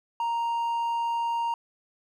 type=tone with hard clipping; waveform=sine; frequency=932.3 Hz; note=A#5; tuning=in tune; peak=-26 dBFS; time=0.2-1.54 s; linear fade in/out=2 ms; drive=3 dB; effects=none